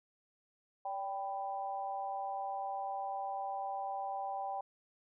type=tone with amplitude modulation; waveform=sine; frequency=784 Hz; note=G5; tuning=in tune; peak=-32 dBFS; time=0.85-4.61 s; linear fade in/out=5 ms; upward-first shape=sine; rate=208 Hz; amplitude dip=85%; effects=none